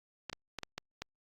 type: clicks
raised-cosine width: 0.2 ms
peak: -21 dBFS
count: 6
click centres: 0.297 / 0.33 / 0.587 / 0.633 / 0.78 / 1.02 s
effects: Opus 48 kbps